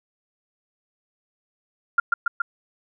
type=tone with echo; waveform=sine; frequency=1396.9 Hz; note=F6; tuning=in tune; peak=-13 dBFS; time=1.98-2 s; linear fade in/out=5 ms; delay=140 ms; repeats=3; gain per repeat=-2 dB; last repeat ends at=2.42 s; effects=none